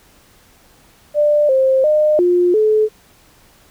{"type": "tone with pitch steps", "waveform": "sine", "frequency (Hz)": [593, 528, 608, 354.5, 430.8], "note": ["D5", "C5", "D#5", "F4", "A4"], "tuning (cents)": [17, 16, -40, 26, -37], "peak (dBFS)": -10, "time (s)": [1.14, 2.89], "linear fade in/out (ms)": 50, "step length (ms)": 350, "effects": ["pink hiss -50 dBFS RMS until 3.7 s"]}